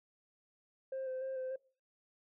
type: tone with vibrato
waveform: sine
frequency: 523.3 Hz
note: C5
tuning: in tune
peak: -35 dBFS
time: 0.92-1.56 s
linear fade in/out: 5 ms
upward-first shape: square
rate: 3.4 Hz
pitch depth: 20 cents each way
effects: noise-tail reverb RT60 0.4 s tail -24 dB re dry + tanh soft clip ceiling -35 dBFS